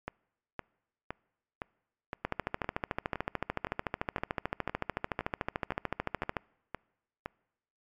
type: two click trains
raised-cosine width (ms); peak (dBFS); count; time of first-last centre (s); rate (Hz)
0.5; -15 / -20; 57 / 15; 2.25-6.368 / 0.08-7.259; 13.6 / 1.95
effects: noise-tail reverb RT60 0.9 s tail -26 dB re dry + MP3 96 kbps